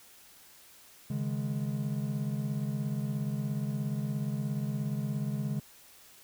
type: chord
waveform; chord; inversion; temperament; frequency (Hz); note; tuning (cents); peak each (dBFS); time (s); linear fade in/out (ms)
triangle; C# suspended second; none; equal; 138.59 / 155.56 / 207.7; C#3 / D#3 / G#3; 0 / 0 / 0; -31 / -35 / -33; 1.1-5.6; 5
effects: white hiss -56 dBFS RMS until 6.23 s